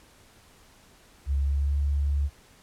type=tone with pitch glide; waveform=sine; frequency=69.3 to 71.21 Hz; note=C#2 to C#2; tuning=0 to +47 cents; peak=-22 dBFS; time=1.26-2.3 s; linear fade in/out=50 ms; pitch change=+47 cents; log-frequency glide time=1.39-1.76 s; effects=pink hiss -56 dBFS RMS until 2.62 s + low-pass 12000 Hz 12 dB/octave